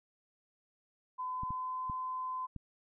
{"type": "tone with pitch glide", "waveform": "sine", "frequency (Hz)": [1014, 1024], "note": ["B5", "C6"], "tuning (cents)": [45, -38], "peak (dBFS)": -35, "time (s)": [1.18, 2.47], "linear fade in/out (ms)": 20, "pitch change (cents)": 17, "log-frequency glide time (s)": [1.3, 1.86]}
{"type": "clicks", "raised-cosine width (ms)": 5, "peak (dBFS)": -30, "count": 4, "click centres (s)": [1.434, 1.506, 1.898, 2.563]}
{"effects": []}